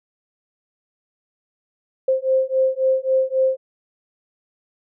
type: beating tone pair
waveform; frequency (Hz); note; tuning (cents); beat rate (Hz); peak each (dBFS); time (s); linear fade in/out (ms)
sine; 523.3 / 527; C5 / C5; 0 / +12; 3.7; -19; 2.08-3.57; 5
effects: none